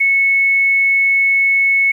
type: tone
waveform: sine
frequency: 2202 Hz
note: C#7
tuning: 12 cents flat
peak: -10 dBFS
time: 0-1.92 s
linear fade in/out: 10 ms
effects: 8-bit